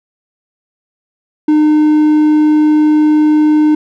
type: tone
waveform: triangle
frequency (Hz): 304.3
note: D#4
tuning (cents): -38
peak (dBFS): -4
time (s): 1.48-3.75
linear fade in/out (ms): 5
effects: none